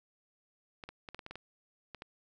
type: clicks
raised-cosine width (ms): 0.3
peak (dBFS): -28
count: 10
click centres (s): 0.838 / 0.89 / 1.088 / 1.146 / 1.192 / 1.264 / 1.31 / 1.356 / 1.947 / 2.021
effects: none